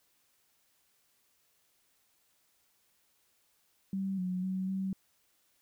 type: tone with pitch steps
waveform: sine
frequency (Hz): 192.9 / 182.8 / 188 / 191.3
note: G3 / F#3 / F#3 / G3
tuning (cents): -28 / -21 / +28 / -42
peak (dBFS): -31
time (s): 3.93-4.93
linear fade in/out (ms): 2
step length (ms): 250
effects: white hiss -72 dBFS RMS until 5.61 s